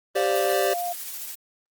square chord, G suspended fourth, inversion none, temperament just, 392 / 522.7 / 588 Hz, G4 / C5 / D5, 0 / -2 / +2 cents, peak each -26 / -28 / -26 dBFS, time 0.15-0.74 s, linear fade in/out 10 ms
sine tone with vibrato, 698.5 Hz, F5, in tune, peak -26 dBFS, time 0.16-0.93 s, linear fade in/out 10 ms, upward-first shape sine, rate 3.3 Hz, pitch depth 15 cents each way
blue noise with tremolo, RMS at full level -33 dBFS, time 0.35-1.35 s, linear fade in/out 5 ms, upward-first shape triangle, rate 14 Hz, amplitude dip 40%
effects Opus 24 kbps

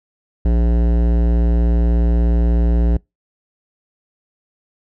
sine tone with hard clipping, 58.27 Hz, A#1, in tune, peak -14 dBFS, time 0.45-2.97 s, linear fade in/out 5 ms, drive 16 dB, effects noise-tail reverb RT60 0.2 s tail -26 dB re dry

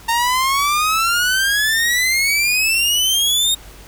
sawtooth exponential sweep, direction up, 913 to 3729 Hz, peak -11 dBFS, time 0.08-3.55 s, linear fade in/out 10 ms, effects added 50 Hz sine -40 dBFS peak until 3.87 s + pink hiss -42 dBFS RMS until 3.87 s

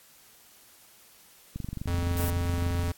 click train, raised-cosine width 5 ms, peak -22 dBFS, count 32, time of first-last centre 1.56-2.879 s, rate 23.5 Hz
square tone, 86.8 Hz, F2, 10 cents flat, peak -27 dBFS, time 1.87-2.92 s, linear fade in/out 5 ms
violet noise, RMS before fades -35 dBFS, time 2.17-2.3 s, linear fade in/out 0 ms
effects white hiss -56 dBFS RMS until 2.97 s + AAC 64 kbps

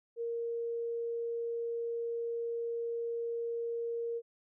sine tone, 466.2 Hz, A#4, in tune, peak -33 dBFS, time 0.16-4.22 s, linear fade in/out 50 ms, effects none

